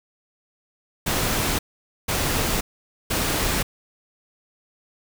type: noise bursts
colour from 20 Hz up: pink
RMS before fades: -23 dBFS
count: 3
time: 1.06-3.63 s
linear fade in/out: 10 ms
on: 530 ms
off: 490 ms
effects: none